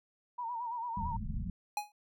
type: tone with vibrato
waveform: sine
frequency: 944 Hz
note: A#5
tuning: 22 cents sharp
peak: -35 dBFS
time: 0.38-1.17 s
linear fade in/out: 10 ms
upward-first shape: sine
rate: 8.9 Hz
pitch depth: 78 cents each way
type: low-pass noise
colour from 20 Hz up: pink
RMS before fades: -37 dBFS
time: 0.97-1.5 s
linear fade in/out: 2 ms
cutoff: 230 Hz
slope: 96 dB/octave
type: tone with exponential decay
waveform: square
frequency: 833 Hz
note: G#5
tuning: 5 cents sharp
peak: -29 dBFS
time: 1.77-1.92 s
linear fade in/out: 2 ms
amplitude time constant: 31 ms
effects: none